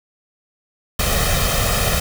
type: noise with comb filter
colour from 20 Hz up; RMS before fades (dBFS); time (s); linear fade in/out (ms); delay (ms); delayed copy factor
pink; -18; 0.99-2; 5; 1.6; +0.75
effects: none